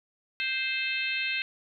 harmonic tone, 523.3 Hz, C5, in tune, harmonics 3 / 4 / 5 / 6 / 7 / 8, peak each -36 / -34 / -30 / -38 / -38 / -39 dBFS, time 0.4-1.42 s, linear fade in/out 0 ms, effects none

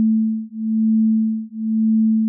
sine beating tone pair, 220 / 221 Hz, A3 / A3, 0 / +8 cents, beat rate 1 Hz, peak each -18 dBFS, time 0-2.28 s, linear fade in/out 0 ms, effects none

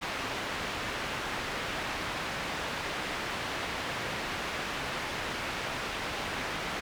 white low-pass noise, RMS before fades -35 dBFS, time 0.01-6.81 s, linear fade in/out 20 ms, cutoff 2400 Hz, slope 12 dB/octave, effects none

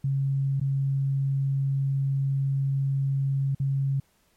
sine tone with dropouts, 137 Hz, C#3, 20 cents flat, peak -22 dBFS, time 0.04-4 s, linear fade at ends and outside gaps 5 ms, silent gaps 0.599-0.612 / 3.549-3.599 s, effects pink hiss -66 dBFS RMS until 4.36 s + MP3 64 kbps

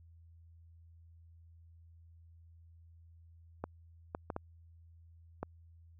clicks, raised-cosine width 1 ms, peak -23 dBFS, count 5, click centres 3.64 / 4.149 / 4.302 / 4.364 / 5.43 s, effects added 83 Hz sine -56 dBFS peak until 5.99 s

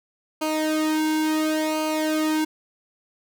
sawtooth tone with flanger, 311.1 Hz, D#4, in tune, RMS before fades -23 dBFS, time 0.41-2.45 s, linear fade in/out 10 ms, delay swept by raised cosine 0.55 to 1.65 ms, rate 0.71 Hz, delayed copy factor -0.8, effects none

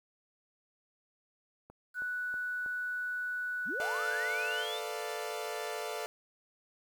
click train, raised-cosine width 1 ms, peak -37 dBFS, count 4, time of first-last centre 1.7-2.662 s, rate 3.12 Hz
sine tone, 1480 Hz, F#6, in tune, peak -33 dBFS, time 1.94-4.66 s, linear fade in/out 50 ms
sine linear sweep, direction up, 133.3 to 3696 Hz, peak -38 dBFS, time 3.65-4.81 s, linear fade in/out 50 ms
sawtooth chord, B half-diminished seventh, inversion third, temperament equal, 440 / 493.9 / 587.3 / 698.5 Hz, A4 / B4 / D5 / F5, 0 / 0 / 0 / 0 cents, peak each -36 / -40 / -38 / -38 dBFS, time 3.8-6.06 s, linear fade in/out 0 ms
effects 10-bit

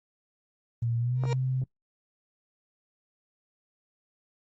sine tone with pitch glide, 116.9 to 129.71 Hz, A#2 to C3, +5 to -15 cents, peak -25 dBFS, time 0.82-1.64 s, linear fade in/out 5 ms, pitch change +180 cents, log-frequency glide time 0.98-1.22 s
30% pulse tone with exponential growth, 470 Hz, A#4, 14 cents sharp, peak -25 dBFS, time 1.15-1.33 s, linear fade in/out 1 ms, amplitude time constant 39 ms
clicks, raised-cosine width 1 ms, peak -20 / -23 dBFS, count 2, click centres 1.237 / 1.254 s
effects noise-tail reverb RT60 0.1 s tail -25 dB re dry + Opus 24 kbps

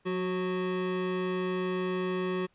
square tone pair together, 181.3 / 370 Hz, F#3 / F#4, -35 / 0 cents, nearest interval octave, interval 1235 cents, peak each -34 / -31 dBFS, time 0.05-2.47 s, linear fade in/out 20 ms, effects pink hiss -69 dBFS RMS until 2.54 s + resampled to 8000 Hz

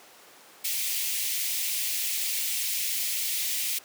white high-pass noise, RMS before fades -29 dBFS, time 0.64-3.79 s, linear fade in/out 10 ms, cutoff 2000 Hz, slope 48 dB/octave, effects pink hiss -51 dBFS RMS until 3.84 s + high-pass 400 Hz 12 dB/octave

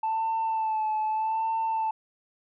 sine tone with vibrato, 880 Hz, A5, in tune, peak -23 dBFS, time 0.03-1.91 s, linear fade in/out 5 ms, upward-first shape sine, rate 0.81 Hz, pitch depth 33 cents each way, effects tanh soft clip ceiling -22 dBFS

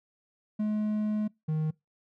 triangle tone pair in turn, 212.5 / 155.82 Hz, G#3 / D#3, +40 / +3 cents, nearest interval perfect fourth, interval 537 cents, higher first, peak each -24 dBFS, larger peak neither, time 0.59-1.28 / 1.48-1.71 s, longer first, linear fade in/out 10 ms, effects noise-tail reverb RT60 0.2 s tail -24 dB re dry

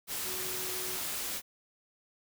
sine tone in noise, 370.5 Hz, F#4, 2 cents sharp, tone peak -44 dBFS, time 0.23-1.01 s, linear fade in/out 50 ms, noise white, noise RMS -36 dBFS, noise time 0.07-1.42 s, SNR -11 dB, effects none

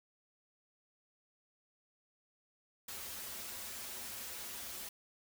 white noise with comb filter, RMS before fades -45 dBFS, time 2.88-4.89 s, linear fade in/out 5 ms, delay 6.6 ms, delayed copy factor -0.75, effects none

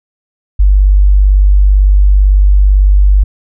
sine tone, 48.97 Hz, G1, 1 cent flat, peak -3 dBFS, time 0.59-3.24 s, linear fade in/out 10 ms, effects none

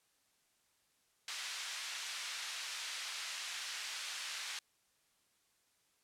white band-pass noise, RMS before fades -43 dBFS, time 1.28-4.59 s, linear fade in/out 2 ms, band 1400 to 5200 Hz, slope 12 dB/octave, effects white hiss -75 dBFS RMS until 6.03 s + low-pass 11000 Hz 12 dB/octave

